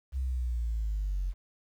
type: linear sweep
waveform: sine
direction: down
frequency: 67.1 to 43.99 Hz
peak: -27 dBFS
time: 0.12-1.34 s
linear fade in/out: 50 ms
effects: tanh soft clip ceiling -25 dBFS + 10-bit